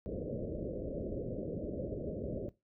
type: low-pass noise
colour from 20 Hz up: white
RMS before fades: -39 dBFS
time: 0.06-2.49 s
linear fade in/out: 0 ms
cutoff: 600 Hz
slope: 96 dB/octave
effects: noise-tail reverb RT60 0.2 s tail -17 dB re dry